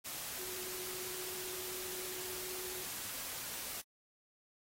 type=tone in noise; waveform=sine; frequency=368.6 Hz; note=F#4; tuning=7 cents flat; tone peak=-49 dBFS; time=0.38-2.84 s; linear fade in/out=20 ms; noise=white; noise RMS=-43 dBFS; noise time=0.04-3.82 s; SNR=-9 dB; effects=AAC 48 kbps